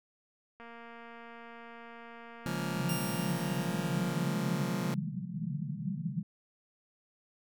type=click train; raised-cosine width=0.5 ms; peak=-35 dBFS; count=825; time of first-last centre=0.6-4.136 s; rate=233 Hz
type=chord; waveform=sawtooth; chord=Bb minor seventh; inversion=first; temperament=just; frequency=139.85 / 174.81 / 209.8 / 233.1 Hz; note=Db3 / F3 / Ab3 / Bb3; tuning=+16 / +2 / +18 / 0 cents; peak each=-34 / -32 / -36 / -35 dBFS; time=2.46-4.94 s; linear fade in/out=0 ms
type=band-pass noise; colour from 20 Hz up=white; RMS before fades=-36 dBFS; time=2.76-6.23 s; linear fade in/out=5 ms; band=130 to 210 Hz; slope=96 dB/octave
type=tone with exponential decay; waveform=5% pulse; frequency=2794 Hz; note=F7; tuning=in tune; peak=-27 dBFS; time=2.89-4.92 s; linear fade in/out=2 ms; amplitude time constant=440 ms
effects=none